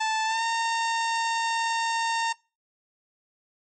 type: tone with pitch glide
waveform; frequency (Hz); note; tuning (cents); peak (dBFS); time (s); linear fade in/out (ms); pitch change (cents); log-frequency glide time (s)
sawtooth; 878 to 915.3; A5 to A#5; -4 to -32; -20; 0-2.33; 10; +72; 0.25-0.43
effects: noise-tail reverb RT60 0.3 s tail -23 dB re dry + MP3 32 kbps